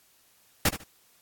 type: noise with echo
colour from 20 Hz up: pink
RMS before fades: -21 dBFS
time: 0.65-0.69 s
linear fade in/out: 5 ms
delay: 74 ms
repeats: 2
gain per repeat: -13 dB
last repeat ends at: 0.838 s
effects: white hiss -62 dBFS RMS until 1.21 s + AAC 64 kbps